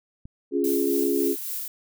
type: click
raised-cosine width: 5 ms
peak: -28 dBFS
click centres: 0.255 s
type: chord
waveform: sine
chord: Db major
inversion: none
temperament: equal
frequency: 277.2 / 349.2 / 415.3 Hz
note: Db4 / F4 / Ab4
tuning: 0 / 0 / 0 cents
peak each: -25 dBFS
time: 0.51-1.36 s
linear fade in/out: 50 ms
type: noise with tremolo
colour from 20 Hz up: violet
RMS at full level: -30 dBFS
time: 0.64-1.68 s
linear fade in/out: 2 ms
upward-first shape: triangle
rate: 3.6 Hz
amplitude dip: 40%
effects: none